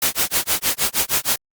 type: noise with tremolo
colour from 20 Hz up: white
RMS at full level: -17 dBFS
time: 0.02-1.36 s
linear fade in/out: 2 ms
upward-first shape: sine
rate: 6.4 Hz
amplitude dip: 100%
effects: Opus 48 kbps